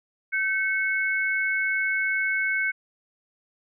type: tone pair together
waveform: sine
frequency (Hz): 1542.5 / 2200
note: G6 / C#7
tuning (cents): -28 / -14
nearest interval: tritone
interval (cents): 614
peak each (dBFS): -25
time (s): 0.32-2.72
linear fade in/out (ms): 20
effects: none

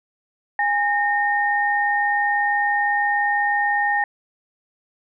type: tone pair together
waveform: sine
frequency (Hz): 820.7 / 1837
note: G#5 / A#6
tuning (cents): -21 / -26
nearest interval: octave + major second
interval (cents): 1395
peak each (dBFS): -20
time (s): 0.59-4.04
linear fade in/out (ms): 2
effects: none

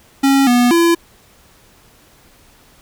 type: tone with pitch steps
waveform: square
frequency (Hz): 273.6 / 243.7 / 338.1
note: C#4 / B3 / E4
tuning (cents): -23 / -23 / +44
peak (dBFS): -10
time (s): 0.23-0.95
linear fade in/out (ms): 10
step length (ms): 240
effects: pink hiss -49 dBFS RMS until 2.81 s

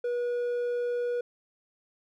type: tone with hard clipping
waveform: sine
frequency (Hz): 484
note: B4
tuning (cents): -35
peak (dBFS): -28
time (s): 0.04-1.21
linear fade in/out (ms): 5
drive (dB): 3
effects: none

